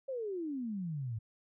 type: exponential sweep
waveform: sine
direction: down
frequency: 553 to 105.3 Hz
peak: -35 dBFS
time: 0.08-1.19 s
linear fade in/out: 10 ms
effects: none